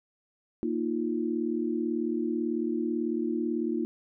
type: chord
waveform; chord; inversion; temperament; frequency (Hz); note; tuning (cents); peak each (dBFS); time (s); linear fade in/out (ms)
sine; Bb suspended fourth; none; equal; 233.1 / 311.1 / 349.2; Bb3 / Eb4 / F4; 0 / 0 / 0; -31; 0.63-3.85; 0
effects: none